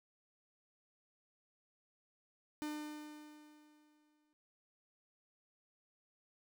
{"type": "tone with exponential decay", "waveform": "45% pulse", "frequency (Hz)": 301.1, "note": "D4", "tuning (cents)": 43, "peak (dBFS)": -38, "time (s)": [2.62, 4.33], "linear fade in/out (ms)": 0, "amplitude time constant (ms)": 370, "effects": []}